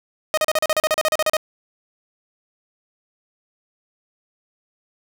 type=tone bursts; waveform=sawtooth; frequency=622.3 Hz; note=D#5; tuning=in tune; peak=-12 dBFS; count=15; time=0.34-1.368 s; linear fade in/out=0 ms; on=34 ms; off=37 ms; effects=none

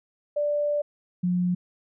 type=tone pair in turn; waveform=sine; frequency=587.3 / 178.89 Hz; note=D5 / F3; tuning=0 / +42 cents; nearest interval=octave + major sixth; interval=2058 cents; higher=first; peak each=-22 / -21 dBFS; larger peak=second; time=0.36-0.82 / 1.23-1.55 s; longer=first; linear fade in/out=10 ms; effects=none

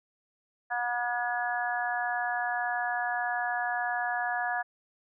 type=harmonic tone; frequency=241.7 Hz; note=B3; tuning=37 cents flat; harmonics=3 / 4 / 5 / 6 / 7; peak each=-31 / -37 / -42 / -38 / -32 dBFS; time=0.7-4.63 s; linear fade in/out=20 ms; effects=none

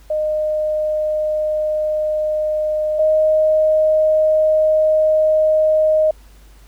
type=tone pair in turn; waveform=sine; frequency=614 / 622.2 Hz; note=D#5 / D#5; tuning=-23 / 0 cents; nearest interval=unison; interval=23 cents; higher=second; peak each=-16 / -11 dBFS; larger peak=second; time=0.1-2.99 / 2.99-6.11 s; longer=second; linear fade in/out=5 ms; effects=added 50 Hz sine -42 dBFS peak until 6.67 s + pink hiss -52 dBFS RMS until 6.67 s

